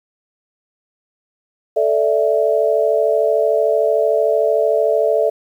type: chord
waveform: sine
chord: A suspended fourth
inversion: none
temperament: just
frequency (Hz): 440 / 586.7 / 660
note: A4 / D5 / E5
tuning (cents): 0 / -2 / +2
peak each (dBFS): -17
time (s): 1.76-5.3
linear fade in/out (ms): 10
effects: 8-bit